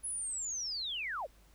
sine linear sweep, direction down, 10540 to 440 Hz, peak -35 dBFS, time 0.03-1.27 s, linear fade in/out 20 ms, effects added 50 Hz sine -61 dBFS peak until 1.54 s + pink hiss -66 dBFS RMS until 1.54 s

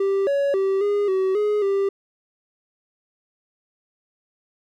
triangle tone with pitch steps, 392.1 / 561 / 387.4 / 409.2 / 379.3 / 418.5 / 394.4 Hz, G4 / C#5 / G4 / G#4 / F#4 / G#4 / G4, 0 / +21 / -20 / -26 / +43 / +13 / +11 cents, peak -16 dBFS, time 0-1.89 s, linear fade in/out 5 ms, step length 270 ms, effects none

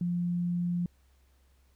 sine tone, 174.9 Hz, F3, 3 cents sharp, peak -27 dBFS, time 0.01-0.86 s, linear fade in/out 2 ms, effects added 66 Hz sine -62 dBFS peak until 1.75 s + pink hiss -71 dBFS RMS until 1.75 s

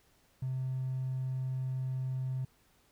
triangle tone with hard clipping, 130 Hz, C3, 11 cents flat, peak -32 dBFS, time 0.42-2.45 s, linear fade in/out 5 ms, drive 3 dB, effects pink hiss -68 dBFS RMS until 2.91 s

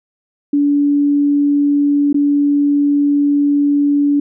sine tone with dropouts, 287.5 Hz, D4, 37 cents flat, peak -10 dBFS, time 0.53-4.2 s, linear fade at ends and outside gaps 5 ms, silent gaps 2.129-2.143 s, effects none

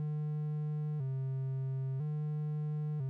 triangle tone with vibrato, 141.7 Hz, C#3, 38 cents sharp, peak -31 dBFS, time 0-3.09 s, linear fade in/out 0 ms, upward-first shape square, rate 0.5 Hz, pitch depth 110 cents each way, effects none

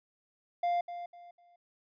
triangle tone with echo, 698.5 Hz, F5, in tune, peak -25 dBFS, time 0.63-0.81 s, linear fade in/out 5 ms, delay 250 ms, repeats 3, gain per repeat -11 dB, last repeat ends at 1.56 s, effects resampled to 11025 Hz

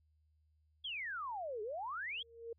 sine exponential two-way sweep, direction down then up, 3409 to 406.3 to 3409 Hz, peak -39 dBFS, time 0.84-2.23 s, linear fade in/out 10 ms, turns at 1.62 s
sine tone with exponential growth, 462.4 Hz, A#4, 14 cents flat, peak -39 dBFS, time 2.08-2.53 s, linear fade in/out 5 ms, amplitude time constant 97 ms
effects added 77 Hz sine -70 dBFS peak until 2.58 s

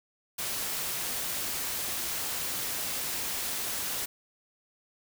white noise, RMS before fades -33 dBFS, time 0.38-4.06 s, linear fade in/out 10 ms, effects none

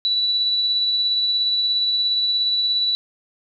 sine tone with tremolo, 3948 Hz, B7, 1 cent flat, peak -16 dBFS, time 0.05-2.95 s, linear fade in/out 0 ms, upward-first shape sine, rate 17 Hz, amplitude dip 25%, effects none

